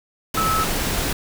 sine tone in noise, 1300 Hz, E6, 24 cents flat, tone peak -19 dBFS, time 0.37-0.64 s, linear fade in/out 5 ms, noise pink, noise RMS -23 dBFS, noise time 0.34-1.13 s, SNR +1 dB, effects none

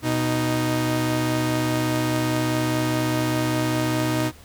sawtooth tone pair together, 123.46 / 311.1 Hz, B2 / D#4, 0 / 0 cents, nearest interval octave + major third, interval 1600 cents, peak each -20 / -19 dBFS, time 0.02-4.32 s, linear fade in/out 50 ms, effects added 77 Hz sine -47 dBFS peak until 4.44 s + pink hiss -49 dBFS RMS until 4.44 s

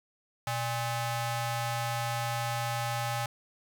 sawtooth ring-modulated tone, 468.2 Hz, A#4, 8 cents sharp, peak -23 dBFS, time 0.47-3.26 s, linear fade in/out 2 ms, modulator 347 Hz, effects none

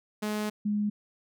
sawtooth / sine tone pair in turn, 211.5 / 208 Hz, G#3 / G#3, +32 / +3 cents, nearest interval unison, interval 29 cents, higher first, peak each -25 dBFS, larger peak neither, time 0.22-0.5 / 0.65-0.9 s, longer first, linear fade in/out 10 ms, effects none

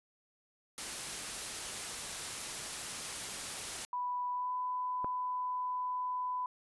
white noise, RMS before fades -40 dBFS, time 0.78-3.85 s, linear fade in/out 0 ms
sine tone with pitch glide, 987.8 to 999.9 Hz, B5 to B5, 0 to +21 cents, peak -33 dBFS, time 3.93-6.46 s, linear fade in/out 2 ms, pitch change +21 cents, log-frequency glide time 4.31-4.52 s
click, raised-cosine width 1 ms, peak -24 dBFS, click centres 5.045 s
effects resampled to 24000 Hz

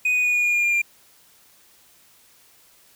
triangle tone with pitch steps, 2489 / 2475 / 2460 / 2446 / 2432 / 2418 / 2404 / 2390 Hz, D#7 / D#7 / D#7 / D#7 / D#7 / D7 / D7 / D7, 0 / -10 / -20 / -30 / -40 / +50 / +40 / +30 cents, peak -16 dBFS, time 0.05-0.818 s, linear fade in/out 5 ms, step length 96 ms, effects white hiss -55 dBFS RMS until 2.95 s

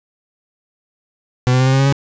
40% pulse tone with pitch steps, 125.8 / 127.93 / 130.09 / 132.28 / 134.52 / 136.79 / 139.1 Hz, B2 / C3 / C3 / C3 / C3 / C#3 / C#3, +32 / -39 / -10 / +19 / +48 / -23 / +6 cents, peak -10 dBFS, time 1.47-1.925 s, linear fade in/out 0 ms, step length 65 ms, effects resampled to 16000 Hz + 7-bit

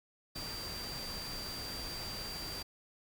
sine tone in noise, 4709 Hz, D8, 4 cents sharp, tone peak -42 dBFS, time 0.35-2.63 s, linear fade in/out 10 ms, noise pink, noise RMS -44 dBFS, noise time 0.35-2.63 s, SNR -1 dB, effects none

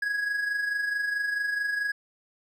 triangle tone with amplitude modulation, 1661.2 Hz, G#6, in tune, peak -22 dBFS, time 0.02-1.92 s, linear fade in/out 5 ms, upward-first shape sine, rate 24.6 Hz, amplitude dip 50%, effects none

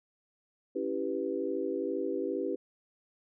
sine chord, C# half-diminished seventh, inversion none, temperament equal, 277.2 / 329.6 / 392 / 493.9 Hz, C#4 / E4 / G4 / B4, 0 / 0 / 0 / 0 cents, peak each -37 / -36 / -34 / -36 dBFS, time 0.75-2.56 s, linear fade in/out 10 ms, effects none

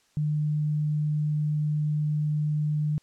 sine tone, 150.7 Hz, D3, 45 cents sharp, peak -23 dBFS, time 0.17-2.98 s, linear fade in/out 0 ms, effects white hiss -65 dBFS RMS until 3.02 s + low-pass 8000 Hz 12 dB/octave

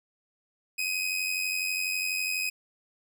sawtooth tone with amplitude modulation, 2517 Hz, D#7, 19 cents sharp, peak -22 dBFS, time 0.78-2.5 s, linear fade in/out 10 ms, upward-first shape sine, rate 92.1 Hz, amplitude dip 55%, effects none

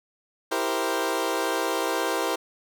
20% pulse chord, C dominant seventh, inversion first, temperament equal, 329.6 / 392 / 466.2 / 523.3 Hz, E4 / G4 / Bb4 / C5, 0 / 0 / 0 / 0 cents, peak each -25 dBFS, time 0.51-2.36 s, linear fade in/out 10 ms, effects none

